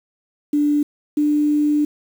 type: tone pair in turn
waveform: sine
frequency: 293.7 / 296.8 Hz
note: D4 / D4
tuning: 0 / +18 cents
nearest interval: unison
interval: 18 cents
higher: second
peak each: -14 dBFS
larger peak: neither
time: 0.53-0.83 / 1.17-1.85 s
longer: second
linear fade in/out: 5 ms
effects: 7-bit